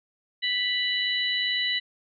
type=harmonic tone; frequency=987.8 Hz; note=B5; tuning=in tune; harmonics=2 / 3 / 4; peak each=-28 / -28 / -28 dBFS; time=0.42-1.8 s; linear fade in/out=20 ms; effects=none